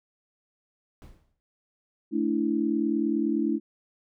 brown noise with exponential decay, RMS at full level -42 dBFS, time 1.02-1.4 s, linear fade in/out 0 ms, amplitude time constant 82 ms
sine chord, A suspended fourth, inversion none, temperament equal with one note detuned, 220 / 290 / 329.6 Hz, A3 / D4 / E4, 0 / -22 / 0 cents, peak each -28 / -27 / -27 dBFS, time 2.11-3.6 s, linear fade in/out 50 ms
effects none

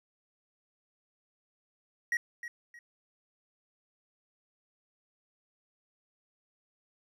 triangle tone with echo, 1899 Hz, A#6, 32 cents sharp, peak -25 dBFS, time 2.12-2.17 s, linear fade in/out 2 ms, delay 310 ms, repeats 2, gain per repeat -11 dB, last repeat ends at 2.79 s, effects none

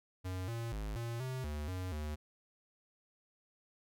square tone with pitch steps, 92.4 / 115.9 / 52.3 / 116.8 / 129.7 / 74.5 / 92.1 / 75.5 Hz, F#2 / A#2 / G#1 / A#2 / C3 / D2 / F#2 / D2, -2 / -10 / +13 / +4 / -15 / +25 / -7 / +48 cents, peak -38 dBFS, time 0.24-2.16 s, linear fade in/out 20 ms, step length 240 ms, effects none

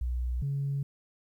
sine tone pair in turn, 61.4 / 139.68 Hz, B1 / C#3, -9 / +14 cents, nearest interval octave + major second, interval 1423 cents, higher second, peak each -27 / -27 dBFS, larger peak neither, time 0.01-0.42 / 0.42-0.83 s, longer neither, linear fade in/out 5 ms, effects tanh soft clip ceiling -24 dBFS + 11-bit

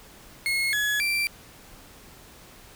35% pulse tone with pitch steps, 2165 / 1690 / 2352 Hz, C#7 / G#6 / D7, -41 / +30 / +2 cents, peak -21 dBFS, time 0.46-1.27 s, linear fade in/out 0 ms, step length 270 ms, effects pink hiss -49 dBFS RMS until 2.75 s

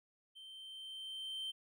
triangle tone with level ramp, 3117 Hz, G7, 11 cents flat, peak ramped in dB -50 to -37 dBFS, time 0.35-1.52 s, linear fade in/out 20 ms, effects none

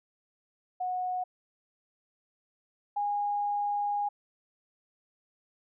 sine tone pair in turn, 732 / 820.1 Hz, F#5 / G#5, -19 / -22 cents, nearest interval major second, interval 197 cents, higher second, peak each -29 / -27 dBFS, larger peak second, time 0.8-1.24 / 2.96-4.09 s, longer second, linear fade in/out 10 ms, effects none

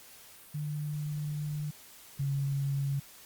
sine tone pair in turn, 149.3 / 138.95 Hz, D3 / C#3, +29 / +4 cents, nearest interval minor second, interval 125 cents, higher first, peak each -32 / -28 dBFS, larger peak second, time 0.54-1.71 / 2.19-3 s, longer first, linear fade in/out 10 ms, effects white hiss -53 dBFS RMS until 3.25 s + Opus 48 kbps

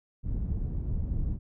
pink low-pass noise, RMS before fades -30 dBFS, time 0.23-1.39 s, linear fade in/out 50 ms, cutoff 140 Hz, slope 12 dB/octave, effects none

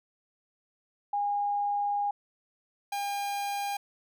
sine / 45% pulse tone pair in turn, 816 / 806.6 Hz, G#5 / G5, -31 / +49 cents, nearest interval unison, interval 20 cents, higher first, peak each -26 / -30 dBFS, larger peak first, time 1.13-2.11 / 2.92-3.77 s, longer first, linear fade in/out 5 ms, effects none

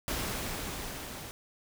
pink noise with level ramp, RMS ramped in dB -33 to -43 dBFS, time 0.08-1.31 s, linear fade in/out 0 ms, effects none

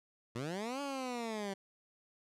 15% pulse linear two-way sweep, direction up then down, 110 to 286.4 to 191.7 Hz, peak -31 dBFS, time 0.35-1.54 s, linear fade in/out 10 ms, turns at 0.81 s, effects low-pass 9000 Hz 12 dB/octave

